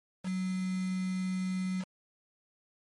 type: tone with quantisation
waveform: sine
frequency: 185.9 Hz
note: F#3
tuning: 8 cents sharp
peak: -30 dBFS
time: 0.23-1.85 s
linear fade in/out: 50 ms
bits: 7
effects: MP3 48 kbps